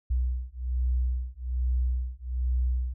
sine beating tone pair, 61.74 / 62.94 Hz, B1 / B1, 0 / +33 cents, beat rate 1.2 Hz, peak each -28 dBFS, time 0.1-2.94 s, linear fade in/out 10 ms, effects none

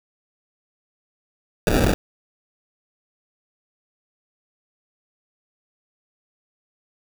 pink noise with sample-and-hold, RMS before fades -18 dBFS, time 1.67-1.94 s, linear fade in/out 0 ms, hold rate 1050 Hz, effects none

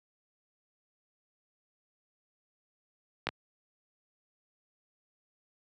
clicks, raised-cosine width 0.3 ms, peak -15 / -13 dBFS, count 2, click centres 3.27 / 3.289 s, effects high-pass 100 Hz 12 dB/octave

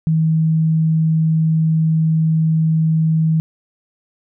sine tone, 159.8 Hz, D#3, 47 cents sharp, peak -12 dBFS, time 0.07-3.4 s, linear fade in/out 0 ms, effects none

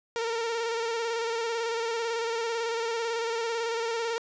sawtooth tone with vibrato, 460 Hz, A#4, 23 cents flat, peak -24 dBFS, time 0.16-4.18 s, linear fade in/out 0 ms, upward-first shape square, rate 18 Hz, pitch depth 32 cents each way, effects resampled to 16000 Hz + 9-bit

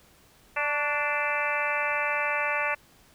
harmonic tone with a mistuned harmonic, 293.7 Hz, D4, in tune, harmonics 2 / 3 / 4 / 5 / 6 / 7 / 8 / 9, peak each -33 / -33 / -33 / -33 / -33 / -33 / -33 / -33 dBFS, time 0.56-2.75 s, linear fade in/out 10 ms, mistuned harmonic 4, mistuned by -42 cents, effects pink hiss -58 dBFS RMS until 3.14 s

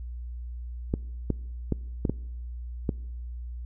clicks, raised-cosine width 3 ms, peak -12 dBFS, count 6, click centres 0.939 / 1.303 / 1.723 / 2.052 / 2.096 / 2.892 s, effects noise-tail reverb RT60 1.0 s tail -24 dB re dry + added 60 Hz sine -34 dBFS peak until 3.65 s

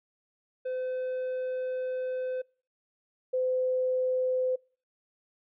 triangle / sine tone pair in turn, 511 / 511 Hz, C5 / C5, -41 / -41 cents, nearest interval unison, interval 0 cents, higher neither, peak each -28 / -25 dBFS, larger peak second, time 0.65-2.42 / 3.33-4.56 s, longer first, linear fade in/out 10 ms, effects noise-tail reverb RT60 0.4 s tail -26 dB re dry + resampled to 8000 Hz

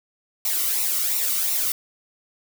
blue noise with flanger, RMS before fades -23 dBFS, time 0.45-1.72 s, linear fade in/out 2 ms, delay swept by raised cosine 0.61 to 1.22 ms, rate 2.8 Hz, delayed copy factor -0.65, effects none

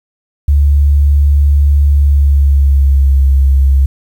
sine tone with pitch glide, 71.6 to 67.7 Hz, D2 to C#2, -43 to -40 cents, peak -5 dBFS, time 0.48-3.86 s, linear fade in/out 5 ms, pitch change -97 cents, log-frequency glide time 1.92-3.2 s, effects 7-bit

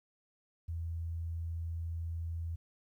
sine tone, 83.1 Hz, E2, 15 cents sharp, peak -35 dBFS, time 0.68-2.56 s, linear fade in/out 10 ms, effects 12-bit

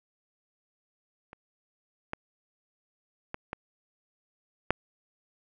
clicks, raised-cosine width 0.5 ms, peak -30 / -17 / -19 / -18 / -7 dBFS, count 5, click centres 1.331 / 2.134 / 3.344 / 3.531 / 4.706 s, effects none

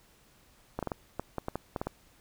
clicks, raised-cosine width 1 ms, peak -18 dBFS, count 11, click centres 0.79 / 0.827 / 0.873 / 0.918 / 1.196 / 1.383 / 1.484 / 1.556 / 1.762 / 1.815 / 1.87 s, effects pink hiss -62 dBFS RMS until 2.2 s

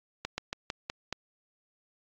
slowing click train, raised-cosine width 0.2 ms, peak -15 dBFS, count 6, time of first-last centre 0.25-1.127 s, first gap 130 ms, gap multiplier 1.15, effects low-pass 7000 Hz 12 dB/octave + AAC 48 kbps

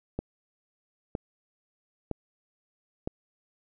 click train, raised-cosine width 2 ms, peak -17 dBFS, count 4, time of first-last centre 0.19-3.075 s, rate 1.04 Hz, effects none

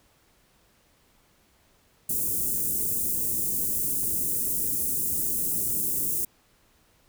white band-stop noise, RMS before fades -27 dBFS, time 2.09-6.25 s, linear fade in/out 5 ms, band 390 to 8200 Hz, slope 24 dB/octave, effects pink hiss -63 dBFS RMS until 7.08 s

